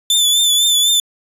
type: tone with vibrato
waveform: sawtooth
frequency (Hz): 3508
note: A7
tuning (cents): -6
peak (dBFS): -8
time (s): 0.1-1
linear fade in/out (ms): 2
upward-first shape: triangle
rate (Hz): 4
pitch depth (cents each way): 53
effects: resampled to 32000 Hz